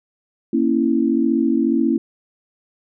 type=chord; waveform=sine; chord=A# diminished; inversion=none; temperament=equal with one note detuned; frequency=233.1 / 275.1 / 329.6 Hz; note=A#3 / C#4 / E4; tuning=0 / -13 / 0 cents; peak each=-19 dBFS; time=0.53-1.98 s; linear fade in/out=5 ms; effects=none